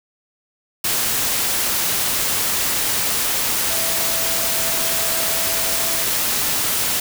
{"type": "tone in noise", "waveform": "sine", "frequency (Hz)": 659.3, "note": "E5", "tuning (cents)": 0, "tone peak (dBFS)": -31, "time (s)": [3.7, 6.03], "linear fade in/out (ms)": 5, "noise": "white", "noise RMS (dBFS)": -20, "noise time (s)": [0.84, 7], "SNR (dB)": -14, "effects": []}